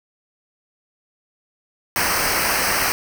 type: noise with comb filter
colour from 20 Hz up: pink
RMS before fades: -20 dBFS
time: 1.96-2.92 s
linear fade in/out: 0 ms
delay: 0.28 ms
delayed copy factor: -0.8
effects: none